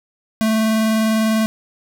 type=tone with vibrato; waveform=square; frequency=220 Hz; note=A3; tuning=in tune; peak=-15 dBFS; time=0.41-1.46 s; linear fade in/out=0 ms; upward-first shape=triangle; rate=20 Hz; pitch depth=26 cents each way; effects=none